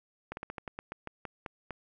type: slowing click train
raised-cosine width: 0.5 ms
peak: -23 dBFS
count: 12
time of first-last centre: 0.32-1.707 s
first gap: 51 ms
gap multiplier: 1.17
effects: none